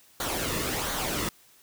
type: noise with flanger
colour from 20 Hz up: pink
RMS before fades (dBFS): -30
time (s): 0.2-1.29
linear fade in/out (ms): 2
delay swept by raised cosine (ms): 0.38 to 1.31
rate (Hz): 1.4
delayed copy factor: -0.5
effects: white hiss -58 dBFS RMS until 1.62 s